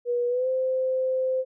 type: tone with pitch glide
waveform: sine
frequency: 483.8 to 518.5 Hz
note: B4 to C5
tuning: -36 to -16 cents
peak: -22 dBFS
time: 0.05-1.45 s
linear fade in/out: 50 ms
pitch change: +120 cents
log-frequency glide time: 0.28-0.48 s
effects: none